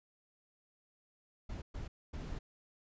brown noise bursts at uneven times, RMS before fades -42 dBFS, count 3, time 1.49-1.62 / 1.74-1.88 / 2.13-2.39 s, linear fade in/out 10 ms, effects resampled to 16000 Hz

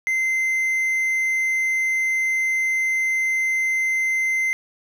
triangle tone, 2073 Hz, C7, 17 cents flat, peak -17 dBFS, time 0.07-4.53 s, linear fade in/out 0 ms, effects none

